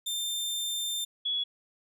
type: tone pair in turn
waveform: sawtooth / sine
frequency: 3590 / 3376 Hz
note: A7 / G#7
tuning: +34 / +28 cents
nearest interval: minor second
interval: 106 cents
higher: first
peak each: -27 / -27 dBFS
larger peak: neither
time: 0.06-1.05 / 1.25-1.44 s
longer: first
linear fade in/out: 10 ms
effects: none